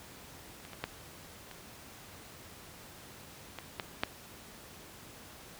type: clicks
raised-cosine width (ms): 0.3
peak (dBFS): -30 / -29 / -17 / -30 / -24 / -18 / -12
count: 7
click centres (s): 0.651 / 0.733 / 0.84 / 1.513 / 3.587 / 3.798 / 4.035
effects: pink hiss -51 dBFS RMS until 5.59 s + high-pass 60 Hz 12 dB/octave